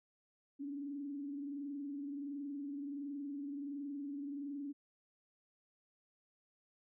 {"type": "tone with frequency modulation", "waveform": "sine", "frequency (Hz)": 283.5, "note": "C#4", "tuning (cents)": 39, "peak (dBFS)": -40, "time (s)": [0.59, 4.73], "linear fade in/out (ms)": 20, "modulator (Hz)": 21.4, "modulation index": 0.49, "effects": []}